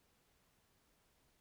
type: silence
effects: pink hiss -75 dBFS RMS until 1.4 s